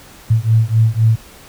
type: beating tone pair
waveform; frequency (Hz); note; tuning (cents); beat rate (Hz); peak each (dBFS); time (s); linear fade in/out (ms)
sine; 110 / 113.9; A2 / A#2; 0 / -40; 3.9; -13; 0.3-1.16; 10
effects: pink hiss -41 dBFS RMS until 1.48 s